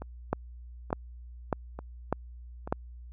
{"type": "two click trains", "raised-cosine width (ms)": 1, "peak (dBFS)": [-24, -12], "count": [4, 5], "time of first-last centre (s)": [[0.02, 2.675], [0.33, 2.725]], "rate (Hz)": [1.13, 1.67], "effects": ["added 60 Hz sine -43 dBFS peak until 3.12 s"]}